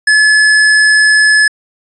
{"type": "tone", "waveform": "square", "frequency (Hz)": 1715, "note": "A6", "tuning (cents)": -45, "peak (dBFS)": -6, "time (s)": [0.07, 1.48], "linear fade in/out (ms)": 5, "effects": ["resampled to 22050 Hz"]}